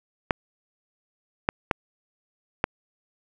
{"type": "clicks", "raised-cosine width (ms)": 0.5, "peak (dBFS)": -5, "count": 4, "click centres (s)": [0.308, 1.489, 1.712, 2.641], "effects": []}